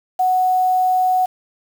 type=tone with quantisation; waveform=sine; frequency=740 Hz; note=F#5; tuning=in tune; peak=-13 dBFS; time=0.19-1.26 s; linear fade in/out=10 ms; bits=6; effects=none